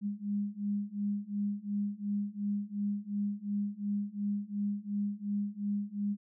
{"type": "beating tone pair", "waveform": "sine", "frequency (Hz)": [202.5, 205.3], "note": ["G#3", "G#3"], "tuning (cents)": [-43, -20], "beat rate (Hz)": 2.8, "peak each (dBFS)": [-35, -34], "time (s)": [0.01, 6.17], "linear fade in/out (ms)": 50, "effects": []}